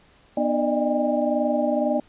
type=tone cluster; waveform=sine; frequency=245.9 / 303.1 / 596 / 618 / 805 Hz; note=B3 / D#4 / D5 / D#5 / G5; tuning=-7 / -45 / +25 / -12 / +46 cents; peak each=-25 / -27 / -23 / -29 / -29 dBFS; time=0.37-2 s; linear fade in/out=5 ms; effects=pink hiss -56 dBFS RMS until 2.08 s + resampled to 8000 Hz